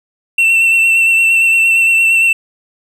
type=tone with vibrato; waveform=triangle; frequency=2695 Hz; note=E7; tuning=38 cents sharp; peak=-6 dBFS; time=0.38-2.33 s; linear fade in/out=5 ms; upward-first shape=sine; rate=8.7 Hz; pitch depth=23 cents each way; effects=none